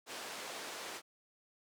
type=band-pass noise; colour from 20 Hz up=pink; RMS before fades=-45 dBFS; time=0.06-1.02 s; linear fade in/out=50 ms; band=440 to 8700 Hz; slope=12 dB/octave; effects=none